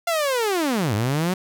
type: linear two-way sweep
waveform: sawtooth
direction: down then up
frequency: 696 to 98 to 190.1 Hz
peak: -16 dBFS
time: 0.07-1.34 s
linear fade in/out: 5 ms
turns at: 0.94 s
effects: none